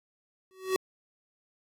square tone with exponential growth, 377 Hz, F#4, 32 cents sharp, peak -22 dBFS, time 0.51-0.76 s, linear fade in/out 0 ms, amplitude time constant 53 ms, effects AAC 64 kbps

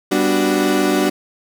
35% pulse chord, G major seventh, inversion none, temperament equal, 196 / 246.9 / 293.7 / 370 Hz, G3 / B3 / D4 / F#4, 0 / 0 / 0 / 0 cents, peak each -20 / -22 / -16 / -17 dBFS, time 0.11-1.1 s, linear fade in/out 10 ms, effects none

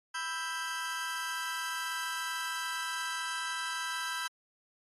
sawtooth chord, E minor, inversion second, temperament just, 988.9 / 1318.5 / 1582.2 Hz, B5 / E6 / G6, +2 / 0 / +16 cents, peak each -36 / -36 / -33 dBFS, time 0.14-4.28 s, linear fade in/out 10 ms, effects AAC 32 kbps

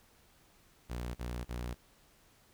sawtooth tone bursts, 60.3 Hz, B1, 41 cents flat, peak -33 dBFS, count 3, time 0.89-1.746 s, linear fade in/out 20 ms, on 260 ms, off 38 ms, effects pink hiss -65 dBFS RMS until 2.53 s

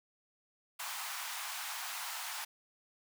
pink high-pass noise, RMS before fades -41 dBFS, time 0.79-2.45 s, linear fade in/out 10 ms, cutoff 770 Hz, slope 48 dB/octave, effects none

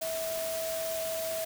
sine tone in noise, 650 Hz, E5, 24 cents flat, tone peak -32 dBFS, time 0.01-1.45 s, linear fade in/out 10 ms, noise white, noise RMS -38 dBFS, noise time 0.01-1.45 s, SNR +3 dB, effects none

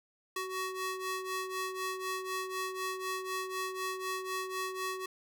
sawtooth ring-modulated tone, 748 Hz, F#5, 19 cents sharp, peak -28 dBFS, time 0.36-5.06 s, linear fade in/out 5 ms, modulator 372 Hz, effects none

